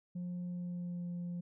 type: tone with pitch glide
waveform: sine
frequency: 177.6 to 174.95 Hz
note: F3 to F3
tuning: +29 to +3 cents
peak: -35 dBFS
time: 0.15-1.41 s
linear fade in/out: 10 ms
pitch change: -26 cents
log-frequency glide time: 0.44-1.08 s
effects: tanh soft clip ceiling -36 dBFS